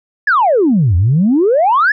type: exponential two-way sweep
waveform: sine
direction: down then up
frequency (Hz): 1772 to 82.4 to 1772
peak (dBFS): -7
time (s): 0.27-1.92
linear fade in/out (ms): 5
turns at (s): 0.96
effects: tanh soft clip ceiling -4 dBFS